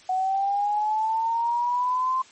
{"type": "linear sweep", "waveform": "sine", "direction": "up", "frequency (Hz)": [740, 1047], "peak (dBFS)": -21, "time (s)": [0.09, 2.22], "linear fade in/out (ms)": 5, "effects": ["white hiss -51 dBFS RMS until 2.31 s", "MP3 32 kbps"]}